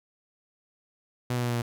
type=tone with pitch steps; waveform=sawtooth; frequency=123.47 / 122.26 / 121.07 / 119.89 / 118.71 Hz; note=B2 / B2 / B2 / A#2 / A#2; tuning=0 / -17 / -34 / +49 / +32 cents; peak=-22 dBFS; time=1.3-1.62 s; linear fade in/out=5 ms; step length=64 ms; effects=none